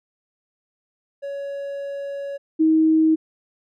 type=tone pair in turn; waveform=triangle / sine; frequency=560 / 317.2 Hz; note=C#5 / D#4; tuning=+18 / +33 cents; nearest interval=minor seventh; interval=985 cents; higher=first; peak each=-25 / -13 dBFS; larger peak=second; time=1.22-2.38 / 2.59-3.16 s; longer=first; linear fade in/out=20 ms; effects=none